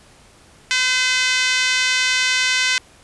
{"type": "tone with high-pass filter", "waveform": "5% pulse", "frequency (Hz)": 510, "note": "C5", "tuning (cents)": -44, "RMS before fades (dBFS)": -18, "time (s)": [0.71, 2.78], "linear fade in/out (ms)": 0, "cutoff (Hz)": 1700, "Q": 1.9, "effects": ["pink hiss -49 dBFS RMS until 3.03 s", "resampled to 24000 Hz"]}